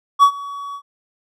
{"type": "tone with ADSR envelope", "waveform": "triangle", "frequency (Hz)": 1130, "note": "C#6", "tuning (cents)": 33, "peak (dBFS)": -3, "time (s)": [0.19, 0.82], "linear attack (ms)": 38, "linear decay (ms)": 81, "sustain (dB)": -22, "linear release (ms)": 71, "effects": []}